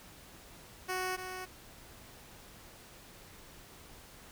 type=tone pair in turn; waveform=10% pulse; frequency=370 / 370 Hz; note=F#4 / F#4; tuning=0 / 0 cents; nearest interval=unison; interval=0 cents; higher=neither; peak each=-25 / -32 dBFS; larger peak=first; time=0.88-1.17 / 1.17-1.46 s; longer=neither; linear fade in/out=20 ms; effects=pink hiss -54 dBFS RMS until 4.31 s